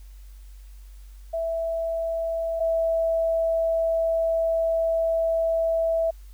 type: tone pair in turn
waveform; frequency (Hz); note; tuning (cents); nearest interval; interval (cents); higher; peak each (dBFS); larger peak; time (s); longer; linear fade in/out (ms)
sine; 659.3 / 656.9; E5 / E5; 0 / -6; unison; 6; first; -24 / -20; second; 1.33-2.6 / 2.6-6.11; second; 10
effects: added 48 Hz sine -41 dBFS peak until 6.33 s + white hiss -60 dBFS RMS until 6.33 s